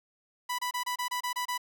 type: tone bursts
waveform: sawtooth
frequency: 989 Hz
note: B5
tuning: 2 cents sharp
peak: -26 dBFS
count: 9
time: 0.49-1.579 s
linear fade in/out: 10 ms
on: 97 ms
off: 27 ms
effects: none